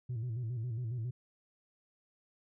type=tone with vibrato; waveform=sine; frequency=118 Hz; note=A#2; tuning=22 cents sharp; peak=-32 dBFS; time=0.09-1.11 s; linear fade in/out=10 ms; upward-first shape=square; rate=7.3 Hz; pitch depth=97 cents each way; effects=tanh soft clip ceiling -33 dBFS